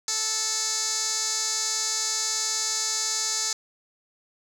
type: tone with band-pass filter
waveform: 15% pulse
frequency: 438.6 Hz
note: A4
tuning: 6 cents flat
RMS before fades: -27 dBFS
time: 0.08-3.53 s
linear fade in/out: 2 ms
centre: 6000 Hz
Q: 9.5
effects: none